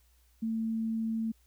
sine tone, 223.9 Hz, A3, 30 cents sharp, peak -29 dBFS, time 0.42-1.32 s, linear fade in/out 10 ms, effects added 60 Hz sine -63 dBFS peak until 1.46 s + white hiss -70 dBFS RMS until 1.46 s

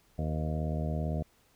harmonic tone with a mistuned harmonic, 77.78 Hz, D#2, in tune, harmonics 1 / 2 / 3 / 4 / 5 / 6 / 7 / 8 / 9, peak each -33 / -33 / -39 / -45 / -47 / -45 / -47 / -41 / -45 dBFS, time 0.18-1.23 s, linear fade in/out 10 ms, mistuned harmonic 7, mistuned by -37 cents, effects pink hiss -66 dBFS RMS until 1.55 s

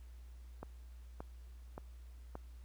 click train, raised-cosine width 1 ms, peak -30 dBFS, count 4, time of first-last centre 0.63-2.354 s, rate 1.74 Hz, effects added 60 Hz sine -50 dBFS peak until 2.64 s + pink hiss -70 dBFS RMS until 2.64 s

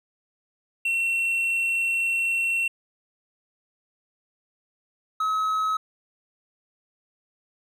triangle tone pair in turn, 2716 / 1281.8 Hz, F7 / E6, -49 / -49 cents, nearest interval octave + minor second, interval 1300 cents, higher first, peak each -20 dBFS, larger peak neither, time 0.85-2.68 / 5.2-5.77 s, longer first, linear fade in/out 5 ms, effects none

